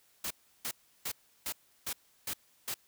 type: noise bursts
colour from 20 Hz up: white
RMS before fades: -36 dBFS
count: 7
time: 0.24-2.742 s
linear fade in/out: 5 ms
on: 66 ms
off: 340 ms
effects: white hiss -67 dBFS RMS until 2.87 s